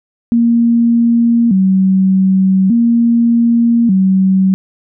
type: tone with vibrato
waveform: sine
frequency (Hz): 210.8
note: G#3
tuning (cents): +26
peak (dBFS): -7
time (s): 0.32-4.54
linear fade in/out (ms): 0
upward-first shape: square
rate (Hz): 0.42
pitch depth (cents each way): 180
effects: none